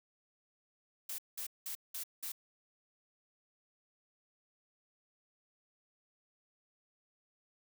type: noise bursts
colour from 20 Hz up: blue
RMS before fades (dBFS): -41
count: 5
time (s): 1.09-2.32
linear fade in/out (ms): 5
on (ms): 94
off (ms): 190
effects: none